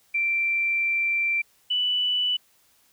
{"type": "tone pair in turn", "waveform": "sine", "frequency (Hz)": [2351, 2972], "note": ["D7", "F#7"], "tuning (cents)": [1, 7], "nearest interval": "major third", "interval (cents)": 406, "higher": "second", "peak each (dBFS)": [-21, -21], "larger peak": "neither", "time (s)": [[0.14, 1.42], [1.7, 2.37]], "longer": "first", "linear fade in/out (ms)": 10, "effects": ["white hiss -62 dBFS RMS until 2.92 s"]}